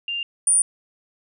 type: tone pair in turn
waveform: sine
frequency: 2794 / 9363 Hz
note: F7 / D9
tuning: 0 / -6 cents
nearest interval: octave + major sixth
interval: 2094 cents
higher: second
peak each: -24 / -14 dBFS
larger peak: second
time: 0.08-0.23 / 0.47-0.62 s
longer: neither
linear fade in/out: 2 ms
effects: none